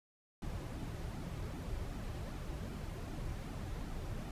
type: noise with flanger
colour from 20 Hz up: brown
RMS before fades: -42 dBFS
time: 0.42-4.31 s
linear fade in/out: 2 ms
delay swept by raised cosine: 1.8 to 4.5 ms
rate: 2.6 Hz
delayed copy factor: -0.55
effects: resampled to 32000 Hz